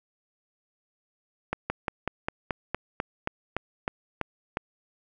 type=slowing click train; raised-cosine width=0.5 ms; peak=-12 dBFS; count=13; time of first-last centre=1.53-4.571 s; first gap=170 ms; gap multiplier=1.07; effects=none